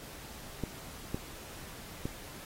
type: clicks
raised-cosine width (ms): 3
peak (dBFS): -20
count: 3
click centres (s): 0.637 / 1.145 / 2.055
effects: pink hiss -48 dBFS RMS until 2.45 s + AAC 48 kbps